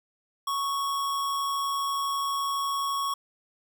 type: tone with amplitude modulation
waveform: square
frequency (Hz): 1108.7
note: C#6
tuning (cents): 0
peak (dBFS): -26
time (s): 0.47-3.14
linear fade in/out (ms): 5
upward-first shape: sine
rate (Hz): 152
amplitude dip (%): 25
effects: none